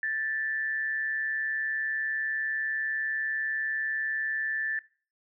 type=tone with amplitude modulation; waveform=sine; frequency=1760 Hz; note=A6; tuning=in tune; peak=-25 dBFS; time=0.03-4.79 s; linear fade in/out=2 ms; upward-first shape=sine; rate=140 Hz; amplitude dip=50%; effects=noise-tail reverb RT60 0.4 s tail -20 dB re dry

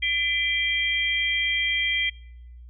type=tone cluster; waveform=sine; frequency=2014 / 2355 / 3207 Hz; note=B6 / D7 / G7; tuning=+33 / +4 / +39 cents; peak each=-26 dBFS; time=0.02-2.1 s; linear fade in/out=10 ms; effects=noise-tail reverb RT60 0.9 s tail -26 dB re dry + added 60 Hz sine -41 dBFS peak until 2.69 s

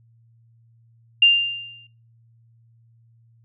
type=tone with exponential decay; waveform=sine; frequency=2794 Hz; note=F7; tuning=in tune; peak=-8 dBFS; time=1.22-1.87 s; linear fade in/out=5 ms; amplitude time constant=140 ms; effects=noise-tail reverb RT60 0.4 s tail -23 dB re dry + added 115 Hz sine -53 dBFS peak until 3.44 s

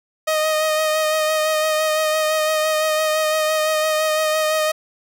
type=tone with vibrato; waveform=sawtooth; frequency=622.3 Hz; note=D#5; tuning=in tune; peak=-13 dBFS; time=0.27-4.72 s; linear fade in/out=10 ms; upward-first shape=sine; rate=5.9 Hz; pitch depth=20 cents each way; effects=none

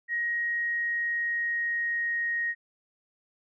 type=tone with pitch glide; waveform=sine; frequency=1886 to 1873 Hz; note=A#6 to A#6; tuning=+20 to +8 cents; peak=-26 dBFS; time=0.08-2.55 s; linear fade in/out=50 ms; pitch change=-12 cents; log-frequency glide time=0.24-2.18 s; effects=none

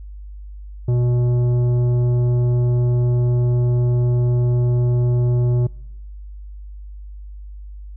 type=tone with tanh clipping; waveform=sine; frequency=122 Hz; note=B2; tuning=21 cents flat; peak=-16 dBFS; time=0.88-5.67 s; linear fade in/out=5 ms; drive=10 dB; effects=noise-tail reverb RT60 0.9 s tail -26 dB re dry + added 50 Hz sine -32 dBFS peak until 7.96 s

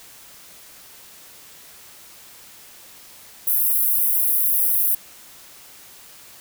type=high-pass noise; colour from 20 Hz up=pink; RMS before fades=-19 dBFS; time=3.47-4.95 s; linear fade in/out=5 ms; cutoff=11000 Hz; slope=48 dB/octave; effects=white hiss -45 dBFS RMS until 6.4 s

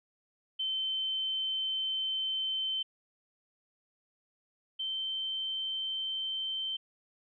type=tone pair in turn; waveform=sine; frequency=3086 / 3106 Hz; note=G7 / G7; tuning=-28 / -17 cents; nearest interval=unison; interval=11 cents; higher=second; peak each=-30 / -32 dBFS; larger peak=first; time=0.59-2.83 / 4.79-6.77 s; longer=first; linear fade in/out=10 ms; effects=none

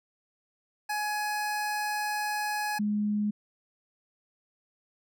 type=tone pair in turn; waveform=25% pulse / sine; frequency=840 / 208.7 Hz; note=G#5 / G#3; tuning=+19 / +9 cents; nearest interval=2 octaves; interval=2410 cents; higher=first; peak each=-25 dBFS; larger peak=neither; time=0.89-2.79 / 2.79-3.31 s; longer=first; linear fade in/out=10 ms; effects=none

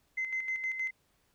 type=tone with tremolo; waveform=sine; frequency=2061 Hz; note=C7; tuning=27 cents flat; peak=-29 dBFS; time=0.17-0.91 s; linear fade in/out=10 ms; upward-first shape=square; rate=6.4 Hz; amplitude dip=55%; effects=tanh soft clip ceiling -25 dBFS + pink hiss -72 dBFS RMS until 1.34 s

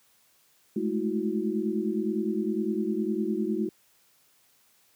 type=tone cluster; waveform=sine; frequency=207.8 / 217.6 / 324.2 / 366.2 Hz; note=G#3 / A3 / E4 / F#4; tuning=+1 / -19 / -29 / -18 cents; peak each=-31 dBFS; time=0.76-3.69 s; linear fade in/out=5 ms; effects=white hiss -64 dBFS RMS until 4.95 s + high-pass 80 Hz 12 dB/octave

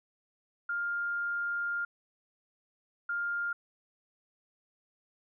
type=tone bursts at uneven times; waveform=sine; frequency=1404 Hz; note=F6; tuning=9 cents sharp; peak=-30 dBFS; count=2; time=0.69-1.85 / 3.09-3.53 s; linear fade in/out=5 ms; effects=none

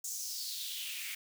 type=noise with high-pass filter sweep; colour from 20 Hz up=white; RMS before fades=-40 dBFS; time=0.04-1.15 s; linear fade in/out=5 ms; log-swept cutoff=7000 to 2100 Hz; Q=4; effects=none

